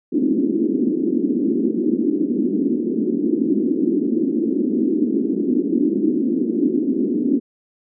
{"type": "band-pass noise", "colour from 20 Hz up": "white", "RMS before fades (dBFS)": -19, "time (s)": [0.12, 7.4], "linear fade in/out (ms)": 20, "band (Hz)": [220, 350], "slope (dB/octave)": 48, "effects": []}